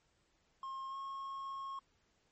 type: tone with pitch glide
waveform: triangle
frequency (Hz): 1070 to 1086.8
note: C6 to C#6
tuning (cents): +38 to -35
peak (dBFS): -39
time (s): 0.63-1.79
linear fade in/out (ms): 2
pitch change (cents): +27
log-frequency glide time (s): 0.89-0.96
effects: pink hiss -75 dBFS RMS until 2.31 s + MP3 32 kbps